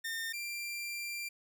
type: tone pair in turn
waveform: sawtooth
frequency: 1817 / 2370 Hz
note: A#6 / D7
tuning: -45 / +15 cents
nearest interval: perfect fourth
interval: 460 cents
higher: second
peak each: -32 / -34 dBFS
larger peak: first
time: 0.04-0.33 / 0.33-1.29 s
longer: second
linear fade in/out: 10 ms
effects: none